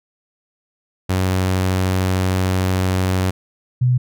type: tone pair in turn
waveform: sawtooth / sine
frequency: 93.2 / 124.98 Hz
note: F#2 / B2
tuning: +13 / +21 cents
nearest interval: perfect fourth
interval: 508 cents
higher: second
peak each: -12 dBFS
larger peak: neither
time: 1.09-3.31 / 3.81-3.98 s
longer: first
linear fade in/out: 10 ms
effects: none